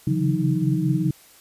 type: tone cluster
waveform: sine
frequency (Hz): 137.1 / 141.9 / 163.3 / 181.3 / 312.8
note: C#3 / C#3 / E3 / F#3 / D#4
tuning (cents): -19 / +41 / -16 / -35 / +9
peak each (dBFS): -25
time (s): 0.07-1.11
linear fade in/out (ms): 5
effects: white hiss -51 dBFS RMS until 1.4 s + resampled to 32000 Hz